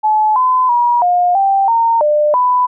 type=tone with pitch steps; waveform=sine; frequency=859 / 1017 / 960 / 712 / 784 / 919 / 598 / 995 Hz; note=A5 / C6 / B5 / F5 / G5 / A#5 / D5 / B5; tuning=-42 / -50 / -49 / +33 / 0 / -25 / +31 / +13 cents; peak=-9 dBFS; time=0.03-2.67 s; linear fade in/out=20 ms; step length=330 ms; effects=none